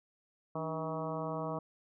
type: harmonic tone with a mistuned harmonic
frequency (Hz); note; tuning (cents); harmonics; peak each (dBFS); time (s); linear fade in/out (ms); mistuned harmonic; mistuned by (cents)
160; D#3; +49; 1 / 2 / 3 / 4 / 5 / 6 / 7 / 8; -40 / -43 / -42 / -40 / -46 / -45 / -43 / -50; 0.55-1.59; 5; 2; -100
effects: none